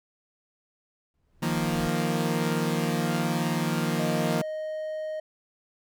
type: noise with exponential growth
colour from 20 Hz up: brown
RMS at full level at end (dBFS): -34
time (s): 1.14-1.88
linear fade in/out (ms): 1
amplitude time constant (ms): 160
type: chord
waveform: sawtooth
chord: Eb suspended second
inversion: none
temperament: equal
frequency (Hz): 155.56 / 174.61 / 233.1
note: Eb3 / F3 / Bb3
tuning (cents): 0 / 0 / 0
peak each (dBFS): -25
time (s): 1.42-4.42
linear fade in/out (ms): 10
type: tone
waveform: triangle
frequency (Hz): 622.3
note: D#5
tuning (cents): 0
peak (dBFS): -28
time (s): 3.99-5.2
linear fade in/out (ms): 5
effects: none